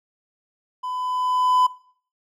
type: tone with level ramp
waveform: triangle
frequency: 1005 Hz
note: B5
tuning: 30 cents sharp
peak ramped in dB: -25 to -11 dBFS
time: 0.83-1.67 s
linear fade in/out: 10 ms
effects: noise-tail reverb RT60 0.5 s tail -20 dB re dry